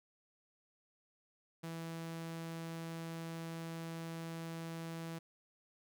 sawtooth tone, 164.81 Hz, E3, in tune, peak -38 dBFS, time 1.63-5.19 s, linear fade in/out 10 ms, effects none

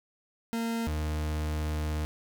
40% pulse tone pair in turn, 229.6 / 76.62 Hz, A#3 / D#2, -26 / -26 cents, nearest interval octave + perfect fifth, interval 1900 cents, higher first, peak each -28 dBFS, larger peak neither, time 0.53-0.87 / 0.87-2.05 s, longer second, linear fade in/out 0 ms, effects none

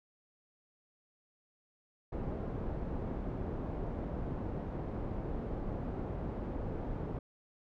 pink low-pass noise, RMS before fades -38 dBFS, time 2.12-7.19 s, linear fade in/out 5 ms, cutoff 610 Hz, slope 12 dB/octave, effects none

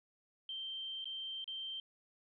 sine tone with dropouts, 3136 Hz, G7, in tune, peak -40 dBFS, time 0.49-1.8 s, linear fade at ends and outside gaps 2 ms, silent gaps 1.044-1.055 / 1.443-1.477 s, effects none

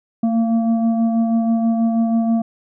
sine tone with frequency modulation, 226.9 Hz, A#3, 47 cents flat, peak -14 dBFS, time 0.23-2.42 s, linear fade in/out 5 ms, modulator 460 Hz, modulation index 0.56, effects none

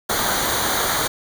pink noise with comb filter, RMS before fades -21 dBFS, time 0.09-1.08 s, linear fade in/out 10 ms, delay 0.38 ms, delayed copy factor -0.75, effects none

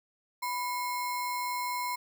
sine tone with sample-and-hold, 987.8 Hz, B5, in tune, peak -30 dBFS, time 0.42-1.96 s, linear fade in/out 10 ms, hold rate 3150 Hz, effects none

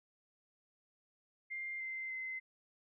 sine tone with pitch steps, 2100 / 2079 / 2059 Hz, C7 / C7 / C7, +6 / -12 / -28 cents, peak -39 dBFS, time 1.5-2.4 s, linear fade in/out 20 ms, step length 300 ms, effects none

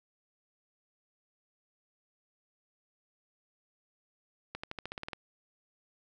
accelerating click train, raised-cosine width 0.3 ms, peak -22 dBFS, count 10, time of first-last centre 4.55-5.132 s, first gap 85 ms, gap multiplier 0.93, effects none

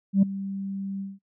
sine tone with ADSR envelope, 195.6 Hz, G3, 4 cents flat, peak -11 dBFS, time 0.13-1.19 s, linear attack 96 ms, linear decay 8 ms, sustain -18 dB, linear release 190 ms, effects noise-tail reverb RT60 0.1 s tail -24 dB re dry + tanh soft clip ceiling -12 dBFS

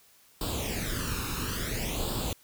pink noise with flanger, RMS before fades -32 dBFS, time 0.41-2.33 s, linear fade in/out 2 ms, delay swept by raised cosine 0.24 to 0.77 ms, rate 0.58 Hz, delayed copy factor +0.75, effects white hiss -60 dBFS RMS until 2.43 s

